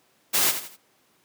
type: noise with echo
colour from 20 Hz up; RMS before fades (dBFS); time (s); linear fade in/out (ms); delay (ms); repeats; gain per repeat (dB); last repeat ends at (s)
white; -21; 0.33-0.52; 20; 83; 3; -9; 0.769
effects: pink hiss -63 dBFS RMS until 1.24 s + high-pass 200 Hz 12 dB/octave